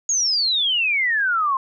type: exponential sweep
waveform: sine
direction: down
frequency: 6760 to 1040 Hz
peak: -17 dBFS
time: 0.09-1.57 s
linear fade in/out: 2 ms
effects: none